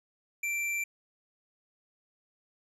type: tone with hard clipping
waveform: triangle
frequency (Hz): 2349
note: D7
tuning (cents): 0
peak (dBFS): -31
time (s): 0.43-0.84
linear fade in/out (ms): 5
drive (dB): 17
effects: resampled to 32000 Hz